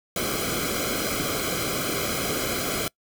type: noise with comb filter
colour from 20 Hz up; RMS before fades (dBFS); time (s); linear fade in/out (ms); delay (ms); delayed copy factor
pink; -27; 0.16-2.88; 2; 1.1; -0.9
effects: noise-tail reverb RT60 0.1 s tail -24 dB re dry